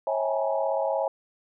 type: tone cluster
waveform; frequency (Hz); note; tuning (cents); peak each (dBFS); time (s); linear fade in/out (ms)
sine; 545 / 646 / 811 / 848 / 962; C#5 / E5 / G#5 / G#5 / B5; -29 / -35 / -41 / +36 / -46; -27 / -28 / -34 / -31 / -36; 0.07-1.08; 2
effects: none